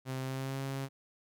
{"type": "tone with pitch glide", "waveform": "sawtooth", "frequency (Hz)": [131.2, 135.67], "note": ["C3", "C#3"], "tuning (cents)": [5, -37], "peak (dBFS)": -31, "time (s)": [0.05, 0.89], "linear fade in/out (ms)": 50, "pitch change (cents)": 58, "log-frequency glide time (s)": [0.21, 0.6], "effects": []}